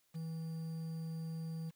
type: tone with quantisation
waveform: triangle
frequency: 162.2 Hz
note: E3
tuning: 28 cents flat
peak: -37 dBFS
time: 0.14-1.71 s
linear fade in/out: 20 ms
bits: 10
effects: white hiss -75 dBFS RMS until 1.75 s